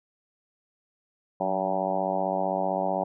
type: harmonic tone with a mistuned harmonic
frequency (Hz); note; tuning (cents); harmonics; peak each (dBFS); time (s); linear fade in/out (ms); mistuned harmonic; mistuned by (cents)
95.6; G2; -43; 2 / 3 / 4 / 5 / 6 / 7 / 8 / 9 / 10; -34 / -37 / -37 / -40 / -30 / -31 / -30 / -34 / -38; 1.4-3.04; 5; 2; -80
effects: none